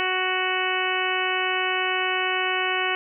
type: harmonic tone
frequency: 371.1 Hz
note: F#4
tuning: 5 cents sharp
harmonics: 1 / 2 / 3 / 4 / 5 / 6 / 7 / 8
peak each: -30 / -30 / -30 / -30 / -30 / -30 / -30 / -30 dBFS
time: 0-2.95 s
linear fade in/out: 0 ms
effects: none